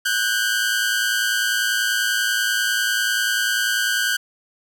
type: tone pair together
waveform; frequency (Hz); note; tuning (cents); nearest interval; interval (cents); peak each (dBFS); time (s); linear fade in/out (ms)
sawtooth; 1480 / 1590.2; F#6 / G6; 0 / +24; minor second; 124; -18; 0.05-4.17; 10
effects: none